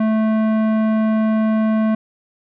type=tone with tanh clipping; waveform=sine; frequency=218.8 Hz; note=A3; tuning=9 cents flat; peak=-16 dBFS; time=0-1.95 s; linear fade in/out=5 ms; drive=15 dB; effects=none